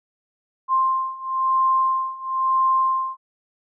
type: beating tone pair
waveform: sine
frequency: 1051 / 1052 Hz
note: C6 / C6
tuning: +7 / +9 cents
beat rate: 1 Hz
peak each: -22 / -20 dBFS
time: 0.68-3.17 s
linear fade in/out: 50 ms
effects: none